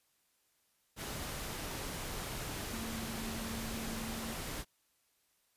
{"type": "tone in noise", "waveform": "sine", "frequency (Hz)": 225.1, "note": "A3", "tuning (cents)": 40, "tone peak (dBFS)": -42, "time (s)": [2.69, 4.37], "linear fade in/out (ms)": 50, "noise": "pink", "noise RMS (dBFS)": -41, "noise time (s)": [0.96, 4.65], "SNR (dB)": -4, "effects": ["white hiss -75 dBFS RMS until 5.56 s", "resampled to 32000 Hz"]}